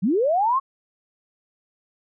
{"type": "linear sweep", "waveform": "sine", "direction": "up", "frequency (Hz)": [160, 1111], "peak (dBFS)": -17, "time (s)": [0.02, 0.6], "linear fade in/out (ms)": 20, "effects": []}